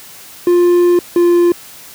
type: tone pair in turn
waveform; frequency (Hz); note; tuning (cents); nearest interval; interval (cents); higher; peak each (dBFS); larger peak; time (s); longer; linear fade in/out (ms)
triangle; 351.4 / 347.8; F4 / F4; +11 / -7; unison; 18; first; -5; neither; 0.47-0.99 / 1.16-1.52; first; 2
effects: white hiss -36 dBFS RMS until 1.94 s + high-pass 60 Hz 12 dB/octave